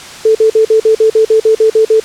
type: tone bursts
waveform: sine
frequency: 440 Hz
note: A4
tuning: in tune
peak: -4 dBFS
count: 12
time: 0.25-2 s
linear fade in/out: 5 ms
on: 100 ms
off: 50 ms
effects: white hiss -29 dBFS RMS until 2.04 s + low-pass 7000 Hz 12 dB/octave